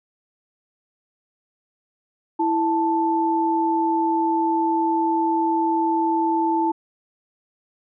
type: tone pair together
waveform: sine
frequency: 329.6 / 879.9 Hz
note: E4 / A5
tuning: 0 / 0 cents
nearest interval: octave + perfect fourth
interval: 1700 cents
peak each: -21 / -20 dBFS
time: 2.39-6.72 s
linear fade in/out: 10 ms
effects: none